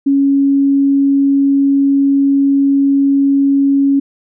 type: tone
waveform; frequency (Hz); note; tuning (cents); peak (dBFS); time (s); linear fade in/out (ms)
sine; 277.2; C#4; 0; -8; 0.06-4; 10
effects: none